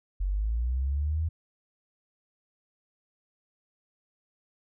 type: linear sweep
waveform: sine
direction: up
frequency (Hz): 44.79 to 82.41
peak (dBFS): -25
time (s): 0.2-1.29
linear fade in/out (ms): 10
effects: none